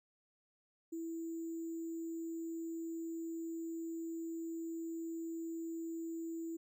sine tone with sample-and-hold, 329.6 Hz, E4, in tune, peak -39 dBFS, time 0.92-6.57 s, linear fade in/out 10 ms, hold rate 7350 Hz, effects none

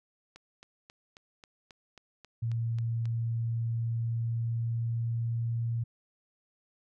click train, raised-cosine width 0.2 ms, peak -32 dBFS, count 11, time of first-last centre 0.36-3.055 s, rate 3.71 Hz
sine tone with pitch glide, 115.4 to 116.34 Hz, A#2 to A#2, -17 to -3 cents, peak -28 dBFS, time 2.42-5.84 s, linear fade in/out 10 ms, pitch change +14 cents, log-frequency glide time 3.82-5.72 s
effects none

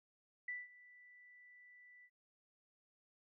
sine tone with ADSR envelope, 1975.5 Hz, B6, in tune, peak -39 dBFS, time 0.48-2.1 s, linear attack 5 ms, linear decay 190 ms, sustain -20 dB, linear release 57 ms, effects none

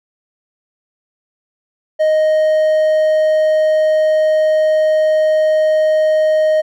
triangle tone, 622.3 Hz, D#5, in tune, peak -8 dBFS, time 1.99-6.62 s, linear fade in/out 20 ms, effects none

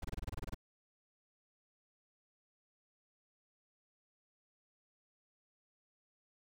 brown noise bursts, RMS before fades -39 dBFS, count 11, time 0.02-0.545 s, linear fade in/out 5 ms, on 25 ms, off 25 ms, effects none

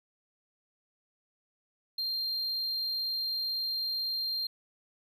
triangle tone, 4186 Hz, C8, in tune, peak -29 dBFS, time 1.98-4.47 s, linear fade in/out 5 ms, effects none

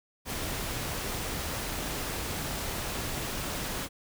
pink noise, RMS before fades -34 dBFS, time 0.25-3.89 s, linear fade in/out 50 ms, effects none

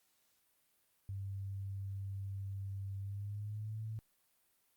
sine tone with pitch glide, 98 to 110 Hz, G2 to A2, 0 to 0 cents, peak -39 dBFS, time 1.09-3.99 s, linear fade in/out 0 ms, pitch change +200 cents, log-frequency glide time 2.99-3.83 s, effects white hiss -75 dBFS RMS until 4.76 s + Opus 48 kbps

